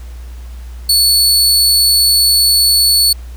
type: tone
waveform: sawtooth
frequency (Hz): 4435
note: C#8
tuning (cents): 0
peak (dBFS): -5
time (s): 0.89-3.13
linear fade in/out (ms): 5
effects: added 60 Hz sine -26 dBFS peak until 3.36 s + pink hiss -44 dBFS RMS until 3.36 s